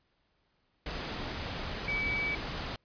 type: tone in noise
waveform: sine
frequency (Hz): 2288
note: D7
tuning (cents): -46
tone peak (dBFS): -30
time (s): 1.88-2.35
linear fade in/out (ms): 2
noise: pink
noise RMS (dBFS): -37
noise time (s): 0.86-2.76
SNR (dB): +4
effects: pink hiss -74 dBFS RMS until 2.84 s + resampled to 11025 Hz